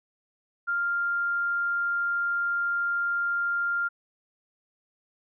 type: tone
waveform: sine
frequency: 1396.9 Hz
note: F6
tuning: in tune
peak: -24 dBFS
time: 0.67-3.89 s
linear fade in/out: 20 ms
effects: none